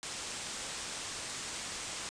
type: low-pass noise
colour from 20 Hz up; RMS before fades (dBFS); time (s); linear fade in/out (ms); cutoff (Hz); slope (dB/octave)
white; -41; 0.03-2.09; 0; 9100; 48
effects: resampled to 22050 Hz